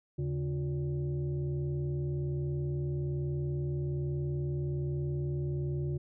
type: tone with frequency modulation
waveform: sine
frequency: 139.6 Hz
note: C#3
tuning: 13 cents sharp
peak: -30 dBFS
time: 0.18-5.98 s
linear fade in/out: 10 ms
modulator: 218 Hz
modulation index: 0.78
effects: none